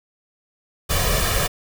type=noise with comb filter; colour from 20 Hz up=pink; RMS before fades=-20 dBFS; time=0.89-1.48 s; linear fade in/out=20 ms; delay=1.7 ms; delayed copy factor=+0.7; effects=none